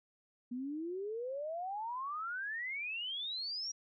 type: exponential sweep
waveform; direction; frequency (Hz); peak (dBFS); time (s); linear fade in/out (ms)
sine; up; 238.6 to 5770; -37; 0.51-3.72; 10
effects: none